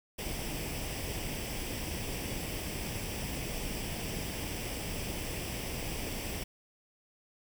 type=noise with comb filter; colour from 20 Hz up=pink; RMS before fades=-37 dBFS; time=0.18-6.44 s; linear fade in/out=10 ms; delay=0.37 ms; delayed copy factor=+0.6; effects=none